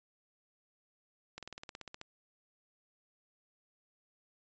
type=slowing click train; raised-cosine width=0.2 ms; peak=-27 dBFS; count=12; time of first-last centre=1.38-2.014 s; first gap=47 ms; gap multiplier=1.04; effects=resampled to 16000 Hz